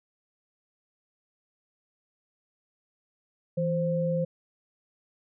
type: tone pair together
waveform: sine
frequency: 164.83 / 523.3 Hz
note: E3 / C5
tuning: 0 / 0 cents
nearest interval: octave + minor sixth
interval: 2000 cents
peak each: -27 dBFS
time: 3.57-4.25 s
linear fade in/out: 10 ms
effects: none